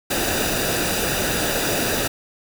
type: noise with comb filter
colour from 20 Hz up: pink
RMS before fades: -22 dBFS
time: 0.1-2.08 s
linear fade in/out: 10 ms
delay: 0.93 ms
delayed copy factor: -0.6
effects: none